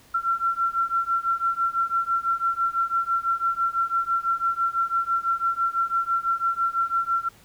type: beating tone pair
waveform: sine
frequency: 1356 / 1362 Hz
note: E6 / F6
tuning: +49 / -44 cents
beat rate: 6 Hz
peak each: -25 / -24 dBFS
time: 0.14-7.29 s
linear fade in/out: 10 ms
effects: pink hiss -54 dBFS RMS until 7.44 s